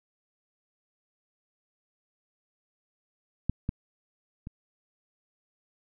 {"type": "clicks", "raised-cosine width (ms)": 5, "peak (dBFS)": [-13, -16, -26], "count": 3, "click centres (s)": [3.496, 3.691, 4.471], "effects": []}